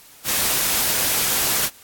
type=noise; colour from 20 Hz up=white; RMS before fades=-20 dBFS; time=0.24-1.7 s; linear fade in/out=50 ms; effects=white hiss -47 dBFS RMS until 1.83 s + AAC 64 kbps